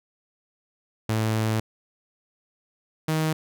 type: tone pair in turn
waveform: sawtooth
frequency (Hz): 110 / 157.33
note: A2 / D#3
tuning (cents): 0 / +20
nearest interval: tritone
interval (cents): 620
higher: second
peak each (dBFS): -18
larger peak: neither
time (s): 1.09-1.6 / 3.08-3.33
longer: first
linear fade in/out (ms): 5
effects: none